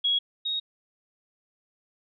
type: tone pair in turn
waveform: sine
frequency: 3322 / 3758 Hz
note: G#7 / A#7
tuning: 0 / +13 cents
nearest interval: major second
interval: 213 cents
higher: second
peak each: -21 / -26 dBFS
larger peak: first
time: 0.04-0.19 / 0.45-0.6 s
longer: neither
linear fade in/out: 10 ms
effects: none